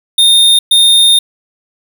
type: tone bursts at uneven times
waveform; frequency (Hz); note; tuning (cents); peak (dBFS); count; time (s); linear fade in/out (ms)
square; 3655; A#7; -35; -5; 2; 0.18-0.59 / 0.71-1.19; 5
effects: none